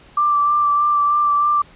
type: tone with vibrato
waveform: sine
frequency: 1174.7 Hz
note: D6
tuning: in tune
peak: -13 dBFS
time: 0.17-1.62 s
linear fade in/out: 5 ms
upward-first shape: sine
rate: 3.2 Hz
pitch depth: 17 cents each way
effects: pink hiss -47 dBFS RMS until 1.75 s + resampled to 8000 Hz